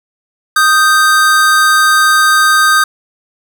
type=tone pair together; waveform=square; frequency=1241 / 1563.6 Hz; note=D#6 / G6; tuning=-5 / -5 cents; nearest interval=major third; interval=400 cents; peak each=-10 dBFS; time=0.56-2.84 s; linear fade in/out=5 ms; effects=none